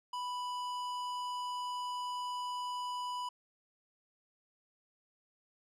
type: tone with tanh clipping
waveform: sine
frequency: 989 Hz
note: B5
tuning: 2 cents sharp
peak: -38 dBFS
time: 0.13-3.29 s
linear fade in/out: 5 ms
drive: 15 dB
effects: none